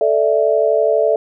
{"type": "chord", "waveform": "sine", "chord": "A suspended fourth", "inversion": "none", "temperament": "equal", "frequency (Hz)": [440, 587.3, 659.3], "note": ["A4", "D5", "E5"], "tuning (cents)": [0, 0, 0], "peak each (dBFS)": -16, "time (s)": [0.01, 1.16], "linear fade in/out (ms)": 2, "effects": []}